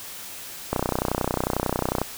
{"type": "click train", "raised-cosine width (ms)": 1, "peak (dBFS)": -8, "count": 41, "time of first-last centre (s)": [0.73, 2.016], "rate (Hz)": 31.1, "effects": ["white hiss -38 dBFS RMS until 2.17 s"]}